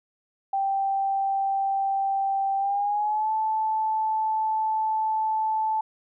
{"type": "tone with pitch glide", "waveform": "sine", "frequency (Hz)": [783, 873.8], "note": ["G5", "A5"], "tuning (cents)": [-2, -12], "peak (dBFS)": -22, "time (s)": [0.53, 5.81], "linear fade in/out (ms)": 5, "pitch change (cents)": 190, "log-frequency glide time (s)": [2.57, 3.31], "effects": []}